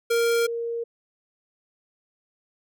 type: tone pair in turn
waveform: square / sine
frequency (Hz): 466.2 / 466.2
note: A#4 / A#4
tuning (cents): 0 / 0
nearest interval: unison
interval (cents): 0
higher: neither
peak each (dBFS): -20 / -26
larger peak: first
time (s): 0.1-0.47 / 0.47-0.84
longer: neither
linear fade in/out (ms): 10
effects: none